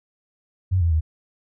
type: tone with pitch steps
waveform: sine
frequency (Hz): 92.9 / 84 / 78.8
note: F#2 / E2 / D#2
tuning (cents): +7 / +33 / +23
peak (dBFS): -16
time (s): 0.71-1.01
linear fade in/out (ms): 20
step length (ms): 100
effects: none